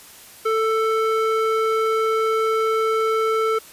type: tone with band-pass filter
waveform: square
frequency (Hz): 442.6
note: A4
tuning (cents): +10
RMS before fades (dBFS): -20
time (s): 0.45-3.59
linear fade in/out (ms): 10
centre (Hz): 970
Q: 1.9
effects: white hiss -44 dBFS RMS until 3.72 s + resampled to 32000 Hz